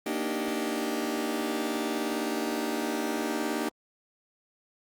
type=chord; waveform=sawtooth; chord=Eb major seventh; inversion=second; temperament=just; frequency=233.3 / 291.7 / 311.1 / 388.9 Hz; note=Bb3 / D4 / Eb4 / G4; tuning=+2 / -12 / 0 / -14 cents; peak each=-30 dBFS; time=0.06-3.69 s; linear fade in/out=5 ms; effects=Opus 32 kbps